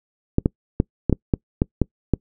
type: clicks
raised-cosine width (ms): 3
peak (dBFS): -3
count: 9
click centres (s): 0.384 / 0.459 / 0.801 / 1.097 / 1.127 / 1.338 / 1.619 / 1.817 / 2.137
effects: noise-tail reverb RT60 0.1 s tail -26 dB re dry